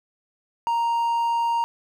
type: tone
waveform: triangle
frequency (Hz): 932.3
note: A#5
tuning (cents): 0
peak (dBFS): -18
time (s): 0.67-1.64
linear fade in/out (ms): 0
effects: none